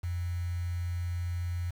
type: tone with quantisation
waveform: sine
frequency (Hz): 87.31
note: F2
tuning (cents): 0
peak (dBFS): -30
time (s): 0.03-1.71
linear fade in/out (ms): 10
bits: 8
effects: none